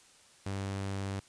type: tone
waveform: sawtooth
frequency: 97.9 Hz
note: G2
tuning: 2 cents flat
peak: -30 dBFS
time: 0.46-1.2 s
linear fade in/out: 5 ms
effects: white hiss -60 dBFS RMS until 1.28 s + resampled to 22050 Hz

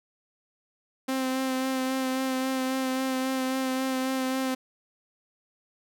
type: tone with vibrato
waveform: sawtooth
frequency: 261.6 Hz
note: C4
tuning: in tune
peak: -22 dBFS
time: 1.08-4.55 s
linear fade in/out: 10 ms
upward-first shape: sine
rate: 3.7 Hz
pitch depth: 18 cents each way
effects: none

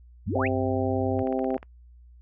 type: tone with pitch glide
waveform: sine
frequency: 96.5 to 97.34 Hz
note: G2 to G2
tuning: -27 to -12 cents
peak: -29 dBFS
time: 0.26-1.23 s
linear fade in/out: 10 ms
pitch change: +15 cents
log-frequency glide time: 0.61-1.09 s
type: exponential sweep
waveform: sine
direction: up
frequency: 164.81 to 2901 Hz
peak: -27 dBFS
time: 0.27-0.48 s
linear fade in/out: 10 ms
type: harmonic tone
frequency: 130.81 Hz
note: C3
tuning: in tune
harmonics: 2 / 3 / 4 / 5 / 6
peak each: -28 / -30 / -31 / -32 / -33 dBFS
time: 0.35-1.57 s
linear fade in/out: 5 ms
type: clicks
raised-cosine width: 0.5 ms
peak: -27 dBFS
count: 9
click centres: 1.192 / 1.272 / 1.326 / 1.392 / 1.444 / 1.505 / 1.544 / 1.579 / 1.629 s
effects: noise-tail reverb RT60 0.1 s tail -25 dB re dry + added 60 Hz sine -48 dBFS peak until 2.21 s

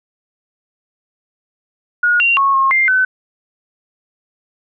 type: tone with pitch steps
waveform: sine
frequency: 1443 / 2761 / 1098 / 1077 / 2102 / 1515 Hz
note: F#6 / F7 / C#6 / C6 / C7 / F#6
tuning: -44 / -20 / -17 / +50 / +7 / +40 cents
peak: -10 dBFS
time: 2.03-3.05 s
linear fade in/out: 5 ms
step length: 170 ms
effects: none

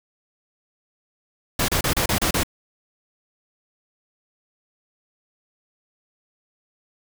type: noise bursts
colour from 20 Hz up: pink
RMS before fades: -21 dBFS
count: 7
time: 1.59-2.434 s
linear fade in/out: 5 ms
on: 94 ms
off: 31 ms
effects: none

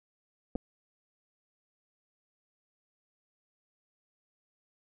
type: clicks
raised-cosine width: 2 ms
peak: -21 dBFS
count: 2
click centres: 0.554 / 0.558 s
effects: none

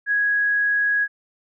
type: tone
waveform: sine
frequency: 1661.2 Hz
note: G#6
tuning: in tune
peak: -17 dBFS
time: 0.06-1.08 s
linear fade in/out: 50 ms
effects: none

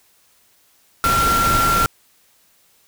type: tone in noise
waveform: sine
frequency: 1368 Hz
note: F6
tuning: 36 cents flat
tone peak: -15 dBFS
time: 1.04-1.86 s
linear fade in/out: 0 ms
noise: pink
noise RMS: -21 dBFS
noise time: 1.04-1.86 s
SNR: +3 dB
effects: white hiss -57 dBFS RMS until 2.87 s

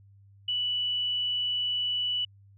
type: tone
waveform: sine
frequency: 2960 Hz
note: F#7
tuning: in tune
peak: -26 dBFS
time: 0.48-2.25 s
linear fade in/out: 5 ms
effects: added 99 Hz sine -53 dBFS peak until 2.57 s

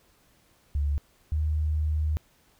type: tone pair in turn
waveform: sine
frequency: 72 / 76.79 Hz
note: D2 / D#2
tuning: -34 / -22 cents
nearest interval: minor second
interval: 112 cents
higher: second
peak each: -23 dBFS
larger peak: neither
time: 0.75-0.98 / 1.32-2.17 s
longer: second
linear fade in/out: 0 ms
effects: pink hiss -63 dBFS RMS until 2.59 s

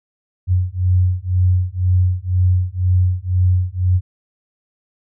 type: beating tone pair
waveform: sine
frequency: 90.2 / 92.2 Hz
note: F#2 / F#2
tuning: -44 / -6 cents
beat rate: 2 Hz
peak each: -16 dBFS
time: 0.47-4.01 s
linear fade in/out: 50 ms
effects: none

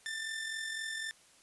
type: tone with amplitude modulation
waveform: sawtooth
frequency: 1782 Hz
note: A6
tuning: 22 cents sharp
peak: -31 dBFS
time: 0.06-1.11 s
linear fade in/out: 0 ms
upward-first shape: sine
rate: 43.9 Hz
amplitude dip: 45%
effects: white hiss -62 dBFS RMS until 1.42 s + resampled to 24000 Hz

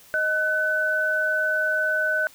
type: tone pair together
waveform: sine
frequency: 622.3 / 1504.7 Hz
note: D#5 / F#6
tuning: 0 / +29 cents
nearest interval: octave + minor third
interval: 1529 cents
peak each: -27 / -21 dBFS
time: 0.14-2.27 s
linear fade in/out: 0 ms
effects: white hiss -51 dBFS RMS until 2.34 s

